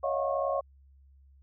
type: tone cluster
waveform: sine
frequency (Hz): 556 / 627 / 691 / 727 / 1090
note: C#5 / D#5 / F5 / F#5 / C#6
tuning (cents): +5 / +13 / -19 / -31 / -29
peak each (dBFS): -30 / -33 / -36 / -36 / -34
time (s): 0.03-0.61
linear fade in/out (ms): 10
effects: added 68 Hz sine -55 dBFS peak until 1.42 s